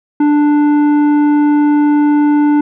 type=tone with tanh clipping; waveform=sine; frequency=294.7 Hz; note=D4; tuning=6 cents sharp; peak=-9 dBFS; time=0.2-2.61 s; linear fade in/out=5 ms; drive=10 dB; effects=none